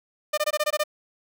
sawtooth tone bursts, 603 Hz, D5, 46 cents sharp, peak -17 dBFS, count 8, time 0.33-0.838 s, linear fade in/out 10 ms, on 46 ms, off 20 ms, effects none

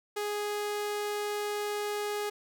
sawtooth tone, 415.1 Hz, G#4, 1 cent flat, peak -27 dBFS, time 0.16-2.3 s, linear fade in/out 10 ms, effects none

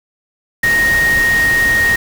sine tone in noise, 1864.7 Hz, A#6, in tune, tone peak -10 dBFS, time 0.63-1.96 s, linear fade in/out 5 ms, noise pink, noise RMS -22 dBFS, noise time 0.63-1.96 s, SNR +9 dB, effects none

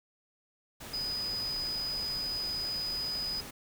sine tone in noise, 4978 Hz, D#8, in tune, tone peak -32 dBFS, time 0.93-3.41 s, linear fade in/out 10 ms, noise pink, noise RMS -44 dBFS, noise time 0.8-3.51 s, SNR +9 dB, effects none

